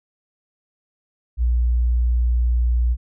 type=tone; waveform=sine; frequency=59.9 Hz; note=A#1; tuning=48 cents sharp; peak=-15 dBFS; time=1.37-2.97 s; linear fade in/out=50 ms; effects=none